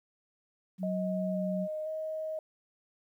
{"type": "tone", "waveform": "sine", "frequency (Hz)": 186.2, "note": "F#3", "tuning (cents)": 11, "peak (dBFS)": -31, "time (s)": [0.78, 1.68], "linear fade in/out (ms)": 50}
{"type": "tone with vibrato", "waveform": "sine", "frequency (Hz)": 624, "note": "D#5", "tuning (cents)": 5, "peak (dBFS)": -33, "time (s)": [0.83, 2.39], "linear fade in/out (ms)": 2, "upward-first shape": "square", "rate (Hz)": 0.97, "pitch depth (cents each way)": 14}
{"effects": ["11-bit"]}